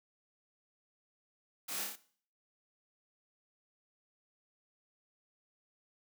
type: noise with echo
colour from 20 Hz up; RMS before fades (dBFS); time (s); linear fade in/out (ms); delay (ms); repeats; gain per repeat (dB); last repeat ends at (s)
white; -41; 1.68-1.84; 10; 30; 4; -2; 1.96
effects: noise-tail reverb RT60 0.5 s tail -17 dB re dry + high-pass 200 Hz 12 dB/octave